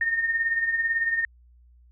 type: tone with tremolo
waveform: sine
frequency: 1831 Hz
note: A#6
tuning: 32 cents flat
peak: -19 dBFS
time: 0.01-1.25 s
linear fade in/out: 2 ms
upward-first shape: triangle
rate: 18 Hz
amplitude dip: 65%
effects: added 60 Hz sine -52 dBFS peak until 1.91 s